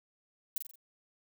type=noise with echo; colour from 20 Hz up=violet; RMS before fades=-33 dBFS; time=0.56-0.58 s; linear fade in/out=2 ms; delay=44 ms; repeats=4; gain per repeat=-6 dB; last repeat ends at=0.756 s; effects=none